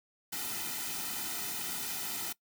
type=noise with comb filter; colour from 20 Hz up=white; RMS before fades=-37 dBFS; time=0.32-2.33 s; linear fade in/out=10 ms; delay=1.8 ms; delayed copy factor=-0.8; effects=noise-tail reverb RT60 0.1 s tail -21 dB re dry